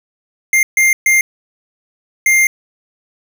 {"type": "tone bursts at uneven times", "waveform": "square", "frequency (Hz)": 2107, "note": "C7", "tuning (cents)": 12, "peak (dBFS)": -9, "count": 4, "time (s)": [[0.53, 0.63], [0.77, 0.93], [1.06, 1.21], [2.26, 2.47]], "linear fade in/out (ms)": 2, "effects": []}